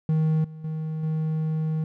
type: tone with level steps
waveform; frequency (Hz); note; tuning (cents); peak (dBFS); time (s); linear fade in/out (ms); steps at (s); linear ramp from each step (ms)
triangle; 157.4; D#3; +20; -17 / -35 / -25 / -21; 0.09-1.84; 2; 0.44 / 0.64 / 1.03; 5
effects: none